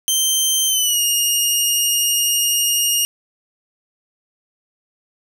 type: tone with pitch glide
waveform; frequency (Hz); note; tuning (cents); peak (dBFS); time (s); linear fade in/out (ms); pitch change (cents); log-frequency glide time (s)
15% pulse; 3124 to 2848; G7 to F7; -7 to +33; -8; 0.08-3.05; 0; -160; 0.67-1.02
effects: none